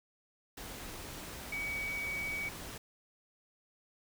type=tone in noise; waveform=sine; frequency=2263 Hz; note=C#7; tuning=35 cents sharp; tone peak=-35 dBFS; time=1.52-2.49 s; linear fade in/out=5 ms; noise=pink; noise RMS=-45 dBFS; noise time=0.57-2.78 s; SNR=+7 dB; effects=none